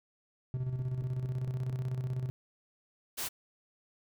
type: tone with tremolo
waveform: triangle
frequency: 127.8 Hz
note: C3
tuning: 40 cents flat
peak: -28 dBFS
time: 0.54-2.3 s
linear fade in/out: 0 ms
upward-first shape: square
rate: 16 Hz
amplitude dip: 50%
type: click train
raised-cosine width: 3 ms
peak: -34 dBFS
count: 6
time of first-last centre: 0.57-1.701 s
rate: 4.42 Hz
type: noise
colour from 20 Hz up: white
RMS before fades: -36 dBFS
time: 3.17-3.29 s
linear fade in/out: 20 ms
effects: none